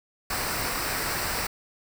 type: noise with comb filter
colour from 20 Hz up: pink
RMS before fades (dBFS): -29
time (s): 0.3-1.47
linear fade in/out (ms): 5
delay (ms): 0.3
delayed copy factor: -0.55
effects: none